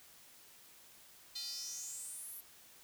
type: tone with high-pass filter sweep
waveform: square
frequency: 277.2 Hz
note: C#4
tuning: in tune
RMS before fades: -45 dBFS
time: 1.35-2.41 s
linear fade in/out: 10 ms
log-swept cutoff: 4100 to 12000 Hz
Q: 6.9
effects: white hiss -60 dBFS RMS until 2.83 s